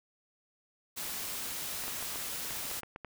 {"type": "noise", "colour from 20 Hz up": "white", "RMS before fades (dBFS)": -38, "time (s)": [0.96, 2.81], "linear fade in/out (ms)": 20}
{"type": "clicks", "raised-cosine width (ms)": 0.5, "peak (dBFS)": -27, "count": 9, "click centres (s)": [1.838, 1.881, 2.026, 2.158, 2.507, 2.714, 2.833, 2.961, 3.047]}
{"effects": []}